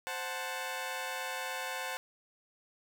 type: chord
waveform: 15% pulse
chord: F# diminished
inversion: second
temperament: equal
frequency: 523.3 / 740 / 880 Hz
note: C5 / F#5 / A5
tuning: 0 / 0 / 0 cents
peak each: -34 dBFS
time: 0.07-1.97 s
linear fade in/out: 0 ms
effects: 11-bit